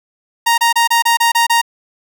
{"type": "tone bursts", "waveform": "sawtooth", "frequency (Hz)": 932.3, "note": "A#5", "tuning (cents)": 0, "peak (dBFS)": -6, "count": 8, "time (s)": [0.46, 1.616], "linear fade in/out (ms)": 10, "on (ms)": 120, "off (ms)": 28, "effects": []}